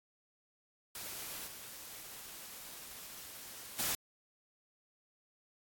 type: noise with level steps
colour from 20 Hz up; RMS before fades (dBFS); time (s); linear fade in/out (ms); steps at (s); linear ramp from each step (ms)
white; -44 / -49 / -34; 0.95-3.95; 2; 1.46 / 3.78; 20
effects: AAC 64 kbps